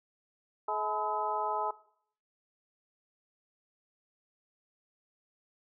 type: harmonic tone with a mistuned harmonic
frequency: 213.2 Hz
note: G#3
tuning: 46 cents sharp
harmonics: 2 / 3 / 4 / 5 / 6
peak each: -39 / -39 / -33 / -36 / -38 dBFS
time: 0.68-1.71 s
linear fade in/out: 5 ms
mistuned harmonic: 5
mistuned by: -89 cents
effects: noise-tail reverb RT60 0.6 s tail -18 dB re dry